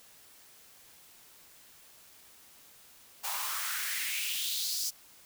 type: noise with high-pass filter sweep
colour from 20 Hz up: white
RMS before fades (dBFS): -34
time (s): 3.23-4.91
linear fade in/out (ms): 20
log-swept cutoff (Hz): 810 to 5600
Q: 3.3
effects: white hiss -57 dBFS RMS until 5.25 s